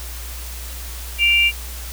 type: tone pair together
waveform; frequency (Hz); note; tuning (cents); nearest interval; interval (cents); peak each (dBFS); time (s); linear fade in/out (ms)
sine; 2349 / 2794; D7 / F7; 0 / 0; minor third; 300; -15; 1.18-1.52; 50
effects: added 60 Hz sine -30 dBFS peak until 1.92 s + white hiss -35 dBFS RMS until 1.92 s